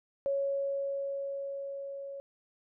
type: tone with level ramp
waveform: sine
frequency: 554.4 Hz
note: C#5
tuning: in tune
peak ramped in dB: -27 to -39 dBFS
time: 0.26-2.2 s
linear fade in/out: 0 ms
effects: none